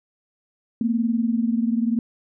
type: tone pair together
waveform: sine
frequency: 226.4 / 246.9 Hz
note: A3 / B3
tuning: +50 / 0 cents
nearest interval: major second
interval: 150 cents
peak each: -20 / -24 dBFS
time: 0.81-1.99 s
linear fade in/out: 2 ms
effects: none